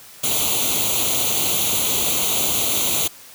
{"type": "noise with comb filter", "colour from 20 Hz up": "white", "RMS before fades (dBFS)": -20, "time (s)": [0.23, 3.08], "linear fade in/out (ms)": 10, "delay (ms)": 0.29, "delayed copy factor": 0.85, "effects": ["white hiss -43 dBFS RMS until 3.34 s", "high-pass 60 Hz 12 dB/octave"]}